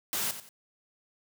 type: noise with echo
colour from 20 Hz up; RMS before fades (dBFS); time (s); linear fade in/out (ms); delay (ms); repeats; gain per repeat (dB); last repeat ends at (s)
white; -31; 0.13-0.31; 0; 90; 2; -11; 0.49
effects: high-pass 100 Hz 12 dB/octave